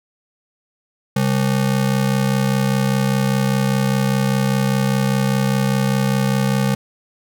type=ring-modulated tone; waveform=square; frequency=167.2 Hz; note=E3; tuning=25 cents sharp; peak=-13 dBFS; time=1.16-6.75 s; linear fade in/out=5 ms; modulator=32.5 Hz; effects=none